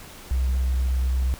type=tone with vibrato; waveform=sine; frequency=63.9 Hz; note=C2; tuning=40 cents flat; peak=-18 dBFS; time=0.31-1.34 s; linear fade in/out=0 ms; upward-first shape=sine; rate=8.3 Hz; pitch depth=10 cents each way; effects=tanh soft clip ceiling -17 dBFS + pink hiss -43 dBFS RMS until 1.39 s